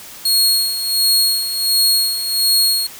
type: tone with tremolo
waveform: sawtooth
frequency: 4303 Hz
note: C8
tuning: 48 cents sharp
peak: -8 dBFS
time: 0.25-2.87 s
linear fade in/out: 5 ms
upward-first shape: sine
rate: 1.4 Hz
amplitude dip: 65%
effects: white hiss -36 dBFS RMS until 2.99 s